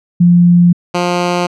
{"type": "tone pair in turn", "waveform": ["sine", "10% pulse"], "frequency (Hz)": [174.61, 176.54], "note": ["F3", "F3"], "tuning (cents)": [0, 19], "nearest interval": "unison", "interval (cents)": 19, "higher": "second", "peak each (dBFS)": -4, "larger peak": "neither", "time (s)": [[0.2, 0.73], [0.94, 1.47]], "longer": "neither", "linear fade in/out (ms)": 10, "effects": ["low-pass 6000 Hz 12 dB/octave"]}